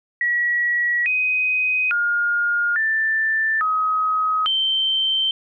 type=tone with pitch steps; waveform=sine; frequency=1923 / 2509 / 1420 / 1772 / 1266 / 3114 Hz; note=B6 / D#7 / F6 / A6 / D#6 / G7; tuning=-47 / +14 / +28 / +12 / +30 / -12 cents; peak=-17 dBFS; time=0.21-5.31 s; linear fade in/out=2 ms; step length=850 ms; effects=none